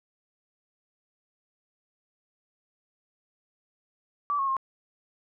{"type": "tone with pitch steps", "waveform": "sine", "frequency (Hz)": [1156, 1091, 1068], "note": ["D6", "C#6", "C6"], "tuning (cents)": [-28, -28, 35], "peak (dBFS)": -24, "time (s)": [4.3, 4.567], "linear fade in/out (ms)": 0, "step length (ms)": 89, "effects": []}